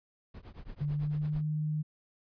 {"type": "noise with tremolo", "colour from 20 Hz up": "brown", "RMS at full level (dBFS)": -42, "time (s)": [0.34, 1.42], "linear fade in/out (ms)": 5, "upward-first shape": "triangle", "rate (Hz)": 9, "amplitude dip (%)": 100}
{"type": "tone with pitch glide", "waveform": "sine", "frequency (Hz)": [146.83, 152.89], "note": ["D3", "D#3"], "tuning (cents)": [0, -30], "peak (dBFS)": -29, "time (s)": [0.8, 1.83], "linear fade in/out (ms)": 20, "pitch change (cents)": 70, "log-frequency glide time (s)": [0.91, 1.46]}
{"effects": ["resampled to 11025 Hz"]}